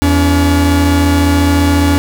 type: tone pair together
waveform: 45% pulse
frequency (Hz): 83.52 / 285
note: E2 / C#4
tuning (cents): +23 / +48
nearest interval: octave + major sixth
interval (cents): 2125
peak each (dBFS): -11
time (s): 0.02-1.98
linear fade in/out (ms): 0
effects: none